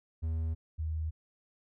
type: tone pair in turn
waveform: triangle / sine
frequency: 80.6 / 79.03 Hz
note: E2 / D#2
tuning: -38 / +28 cents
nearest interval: unison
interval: 34 cents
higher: first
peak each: -28 / -31 dBFS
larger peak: first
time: 0.22-0.55 / 0.78-1.11 s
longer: neither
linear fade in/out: 20 ms
effects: none